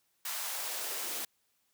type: noise with high-pass filter sweep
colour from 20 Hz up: white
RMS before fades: -37 dBFS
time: 0.25-1.25 s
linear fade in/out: 5 ms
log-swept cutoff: 1000 to 290 Hz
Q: 1.3
effects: white hiss -75 dBFS RMS until 1.73 s + high-pass 60 Hz 12 dB/octave